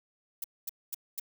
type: noise bursts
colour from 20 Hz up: violet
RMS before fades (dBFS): -35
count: 4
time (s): 0.42-1.198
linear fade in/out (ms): 5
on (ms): 22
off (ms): 230
effects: none